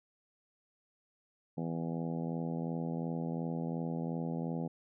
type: harmonic tone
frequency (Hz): 82.8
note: E2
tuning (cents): +8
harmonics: 2 / 3 / 4 / 5 / 6 / 7 / 8 / 9 / 10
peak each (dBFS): -36 / -39 / -45 / -48 / -45 / -51 / -51 / -50 / -52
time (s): 1.57-4.68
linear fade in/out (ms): 10
effects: none